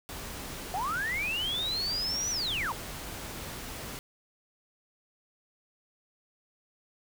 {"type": "noise", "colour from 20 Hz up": "pink", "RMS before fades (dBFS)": -40, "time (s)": [0.09, 3.99], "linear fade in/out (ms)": 0}
{"type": "linear two-way sweep", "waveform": "sine", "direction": "up then down", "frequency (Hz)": [698.5, 6000, 846], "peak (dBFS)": -29, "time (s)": [0.74, 2.72], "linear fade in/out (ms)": 0, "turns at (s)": 2.3}
{"effects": []}